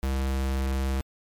square tone, 66.7 Hz, C2, 34 cents sharp, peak -25 dBFS, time 0.03-1.01 s, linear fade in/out 0 ms, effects MP3 96 kbps

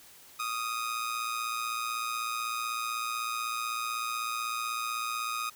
sawtooth tone with amplitude modulation, 1244.5 Hz, D#6, in tune, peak -25 dBFS, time 0.39-5.5 s, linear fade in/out 10 ms, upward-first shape sine, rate 116 Hz, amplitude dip 60%, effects white hiss -54 dBFS RMS until 5.55 s

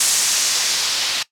blue noise with low-pass filter sweep, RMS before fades -19 dBFS, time 0-1.23 s, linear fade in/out 5 ms, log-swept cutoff 7700 to 4000 Hz, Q 1.4, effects noise-tail reverb RT60 0.1 s tail -18 dB re dry

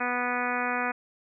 harmonic tone, 246.2 Hz, B3, 5 cents flat, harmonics 1 / 2 / 3 / 4 / 5 / 6 / 7 / 8 / 9 / 10, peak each -35 / -36 / -33 / -35 / -34 / -33 / -36 / -37 / -39 / -37 dBFS, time 0-0.92 s, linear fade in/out 10 ms, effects none

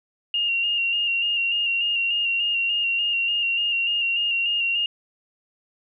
sine tone with vibrato, 2794 Hz, F7, in tune, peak -20 dBFS, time 0.34-4.86 s, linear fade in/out 2 ms, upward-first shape square, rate 3.4 Hz, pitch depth 27 cents each way, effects none

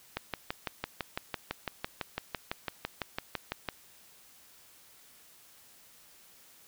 click train, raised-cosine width 0.3 ms, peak -16 dBFS, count 22, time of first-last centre 0.17-3.688 s, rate 5.97 Hz, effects white hiss -58 dBFS RMS until 6.67 s

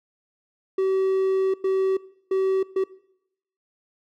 triangle tone bursts at uneven times, 382 Hz, G4, 45 cents flat, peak -17 dBFS, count 4, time 0.78-1.54 / 1.64-1.97 / 2.31-2.63 / 2.76-2.84 s, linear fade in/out 5 ms, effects noise-tail reverb RT60 0.8 s tail -21 dB re dry

